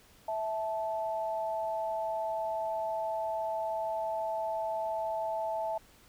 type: tone pair together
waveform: sine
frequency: 654.8 / 874 Hz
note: E5 / A5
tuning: -12 / -12 cents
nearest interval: perfect fourth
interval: 500 cents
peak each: -33 / -34 dBFS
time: 0.28-5.78 s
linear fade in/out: 5 ms
effects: pink hiss -60 dBFS RMS until 6.08 s